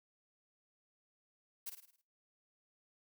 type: noise with echo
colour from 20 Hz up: blue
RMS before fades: -42 dBFS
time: 1.66-1.7 s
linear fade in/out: 10 ms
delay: 53 ms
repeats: 6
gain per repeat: -6 dB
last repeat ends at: 2.018 s
effects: noise-tail reverb RT60 0.3 s tail -17 dB re dry